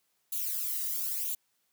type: noise with flanger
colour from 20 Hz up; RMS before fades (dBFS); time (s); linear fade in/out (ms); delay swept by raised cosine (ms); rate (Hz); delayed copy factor
violet; -33; 0.32-1.35; 5; 0.28 to 1.05; 0.98; +0.75
effects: white hiss -75 dBFS RMS until 1.72 s + high-pass 100 Hz 12 dB/octave